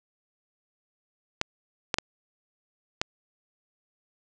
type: clicks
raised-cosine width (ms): 0.2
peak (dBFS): -7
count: 4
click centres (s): 1.414 / 1.942 / 1.985 / 3.015
effects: resampled to 22050 Hz + 7-bit